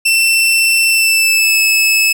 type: tone with pitch glide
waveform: sawtooth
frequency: 2684 to 2602 Hz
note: E7 to E7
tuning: +31 to -23 cents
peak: -6 dBFS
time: 0.05-2.13 s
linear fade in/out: 10 ms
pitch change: -54 cents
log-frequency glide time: 0.88-1.61 s
effects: none